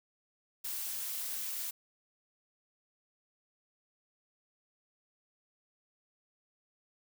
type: noise with amplitude modulation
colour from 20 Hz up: blue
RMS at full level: -36 dBFS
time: 0.64-1.71 s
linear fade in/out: 10 ms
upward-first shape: sine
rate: 224 Hz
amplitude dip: 45%
effects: none